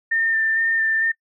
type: tone with vibrato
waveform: sine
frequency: 1800 Hz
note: A6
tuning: 39 cents sharp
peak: -17 dBFS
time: 0.11-1.12 s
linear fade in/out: 10 ms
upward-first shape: square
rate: 2.2 Hz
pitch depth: 14 cents each way
effects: noise-tail reverb RT60 0.1 s tail -24 dB re dry